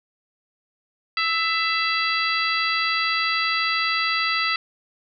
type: harmonic tone with a mistuned harmonic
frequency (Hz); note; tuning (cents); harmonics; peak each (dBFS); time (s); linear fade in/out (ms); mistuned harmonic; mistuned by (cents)
667; E5; +20; 2 / 3 / 4 / 5 / 6 / 7; -25 / -25 / -27 / -32 / -31 / -28; 1.17-4.56; 2; 2; -28
effects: none